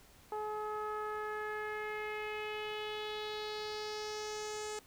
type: tone with low-pass filter sweep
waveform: sawtooth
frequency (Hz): 425.3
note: G#4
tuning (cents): +41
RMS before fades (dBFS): -40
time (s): 0.32-4.79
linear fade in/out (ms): 2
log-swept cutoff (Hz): 1000 to 7600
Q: 3.3
effects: pink hiss -61 dBFS RMS until 4.86 s